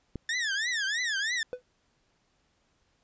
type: click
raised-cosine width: 3 ms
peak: -22 dBFS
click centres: 0.157 s
type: tone with vibrato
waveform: sawtooth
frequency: 1768 Hz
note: A6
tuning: 8 cents sharp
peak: -24 dBFS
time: 0.29-1.43 s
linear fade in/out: 2 ms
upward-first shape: triangle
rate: 3.1 Hz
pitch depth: 250 cents each way
type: tone with exponential decay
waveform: triangle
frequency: 498.9 Hz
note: B4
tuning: 17 cents sharp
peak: -26 dBFS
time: 1.53-1.62 s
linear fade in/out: 0 ms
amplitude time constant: 19 ms
effects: pink hiss -71 dBFS RMS until 3.03 s + resampled to 16000 Hz